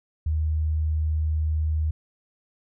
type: tone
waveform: sine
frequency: 77.78 Hz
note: D#2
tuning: in tune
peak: -21 dBFS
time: 0.26-1.91 s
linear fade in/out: 5 ms
effects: none